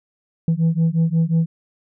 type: beating tone pair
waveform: sine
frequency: 161.4 / 167 Hz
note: E3 / E3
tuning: -36 / +23 cents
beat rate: 5.6 Hz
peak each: -16 dBFS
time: 0.48-1.46 s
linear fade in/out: 2 ms
effects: tanh soft clip ceiling -12 dBFS